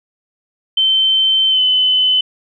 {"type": "tone with pitch glide", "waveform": "sine", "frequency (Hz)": [3093, 3028], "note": ["G7", "F#7"], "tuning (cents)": [-24, 39], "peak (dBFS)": -10, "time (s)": [0.77, 2.21], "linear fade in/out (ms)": 5, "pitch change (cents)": -37, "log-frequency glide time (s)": [1.49, 1.61], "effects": []}